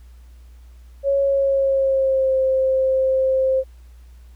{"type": "tone with pitch glide", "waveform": "sine", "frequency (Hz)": [554, 526.5], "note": ["C#5", "C5"], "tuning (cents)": [-1, 11], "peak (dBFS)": -15, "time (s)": [1.03, 3.64], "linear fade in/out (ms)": 50, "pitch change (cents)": -88, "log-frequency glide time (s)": [1.2, 2.36], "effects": ["added 60 Hz sine -41 dBFS peak until 4.35 s", "pink hiss -60 dBFS RMS until 4.35 s"]}